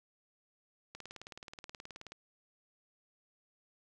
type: click train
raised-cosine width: 0.2 ms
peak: -29 dBFS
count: 23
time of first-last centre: 0.95-2.12 s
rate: 18.8 Hz
effects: none